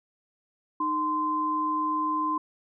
sine tone pair together, 307.9 / 1035.6 Hz, D#4 / C6, -18 / -18 cents, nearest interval octave + major sixth, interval 2100 cents, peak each -31 / -25 dBFS, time 0.8-2.38 s, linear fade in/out 5 ms, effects none

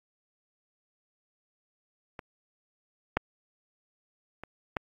clicks, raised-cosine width 0.5 ms, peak -24 / -9 / -25 / -14 dBFS, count 4, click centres 2.192 / 3.17 / 4.436 / 4.768 s, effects AAC 64 kbps

